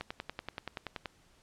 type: click train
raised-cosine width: 0.3 ms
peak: -21 dBFS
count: 12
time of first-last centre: 0.01-1.058 s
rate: 10.5 Hz
effects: pink hiss -65 dBFS RMS until 1.42 s + low-pass 9000 Hz 12 dB/octave